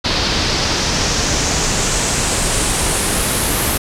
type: noise with low-pass filter sweep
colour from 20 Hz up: pink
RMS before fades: -17 dBFS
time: 0.04-3.78 s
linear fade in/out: 10 ms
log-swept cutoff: 4500 to 12000 Hz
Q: 2.7
effects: none